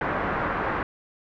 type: low-pass noise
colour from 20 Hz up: white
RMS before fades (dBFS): -27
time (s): 0.01-0.83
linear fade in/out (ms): 2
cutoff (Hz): 1600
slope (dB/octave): 24
effects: none